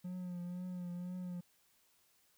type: tone with vibrato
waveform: triangle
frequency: 178.8 Hz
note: F3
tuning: 41 cents sharp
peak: -38 dBFS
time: 0.04-1.41 s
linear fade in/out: 10 ms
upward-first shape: triangle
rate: 2 Hz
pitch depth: 41 cents each way
effects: white hiss -72 dBFS RMS until 2.37 s